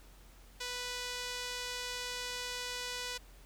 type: tone with band-pass filter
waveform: sawtooth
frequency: 493.9 Hz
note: B4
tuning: in tune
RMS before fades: -40 dBFS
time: 0.6-3.18 s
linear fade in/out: 10 ms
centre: 4600 Hz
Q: 0.85
effects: added 45 Hz sine -55 dBFS peak until 3.45 s + pink hiss -61 dBFS RMS until 3.45 s